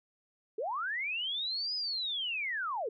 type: linear two-way sweep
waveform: sine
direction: up then down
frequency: 392 to 5060 to 392 Hz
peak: -32 dBFS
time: 0.58-2.89 s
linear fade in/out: 5 ms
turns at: 1.75 s
effects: none